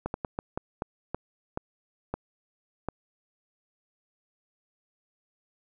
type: slowing click train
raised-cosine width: 1 ms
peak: -16 dBFS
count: 10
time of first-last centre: 0.06-2.887 s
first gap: 81 ms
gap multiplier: 1.32
effects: none